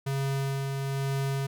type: tone with tremolo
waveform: square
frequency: 136.9 Hz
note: C#3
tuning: 21 cents flat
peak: -27 dBFS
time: 0.06-1.47 s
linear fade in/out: 10 ms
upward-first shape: sine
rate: 1.1 Hz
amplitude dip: 30%
effects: none